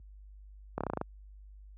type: slowing click train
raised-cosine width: 1 ms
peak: -18 dBFS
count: 8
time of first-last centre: 0.78-1.014 s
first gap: 27 ms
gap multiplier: 1.07
effects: added 50 Hz sine -40 dBFS peak until 1.77 s + high-pass 80 Hz 12 dB/octave